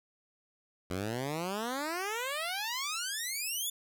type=exponential sweep; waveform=10% pulse; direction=up; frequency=86.3 to 3529 Hz; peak=-25 dBFS; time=0.9-3.7 s; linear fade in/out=5 ms; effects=none